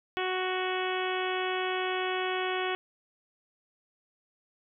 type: harmonic tone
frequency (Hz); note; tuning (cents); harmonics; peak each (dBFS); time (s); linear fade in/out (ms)
370.5; F#4; +2; 1 / 2 / 3 / 4 / 5 / 6 / 7 / 8 / 9; -32 / -35 / -37 / -38 / -39 / -40 / -40 / -41 / -42; 0.17-2.75; 0
effects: none